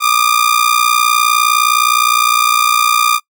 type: ring-modulated tone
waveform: sawtooth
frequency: 1205 Hz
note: D6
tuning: 44 cents sharp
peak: -3 dBFS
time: 0-3.2 s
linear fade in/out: 50 ms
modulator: 29.8 Hz
effects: noise-tail reverb RT60 0.1 s tail -21 dB re dry